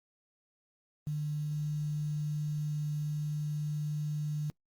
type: tone with quantisation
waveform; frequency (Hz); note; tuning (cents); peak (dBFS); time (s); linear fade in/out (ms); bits
sine; 149.9; D3; +36; -31; 1.07-4.5; 0; 9
effects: noise-tail reverb RT60 0.1 s tail -26 dB re dry + Opus 32 kbps